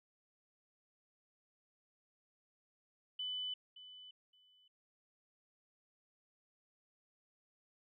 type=tone with echo; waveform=sine; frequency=3000 Hz; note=F#7; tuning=23 cents sharp; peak=-38 dBFS; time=3.19-3.54 s; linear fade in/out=5 ms; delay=570 ms; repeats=2; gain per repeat=-14 dB; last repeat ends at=4.68 s; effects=none